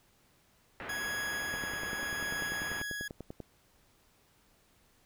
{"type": "low-pass noise", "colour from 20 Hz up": "white", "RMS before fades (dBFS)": -43, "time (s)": [0.8, 2.82], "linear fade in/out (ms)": 0, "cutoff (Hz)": 2200, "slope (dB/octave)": 24}
{"type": "tone with tremolo", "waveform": "40% pulse", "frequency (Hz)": 1668, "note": "G#6", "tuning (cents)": 7, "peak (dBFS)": -33, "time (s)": [0.89, 3.08], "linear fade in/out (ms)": 5, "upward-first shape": "triangle", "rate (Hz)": 0.82, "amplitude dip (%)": 30}
{"type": "click train", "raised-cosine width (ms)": 2, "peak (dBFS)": -28, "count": 20, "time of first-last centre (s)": [1.54, 3.403], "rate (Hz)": 10.2}
{"effects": ["pink hiss -67 dBFS RMS until 5.05 s"]}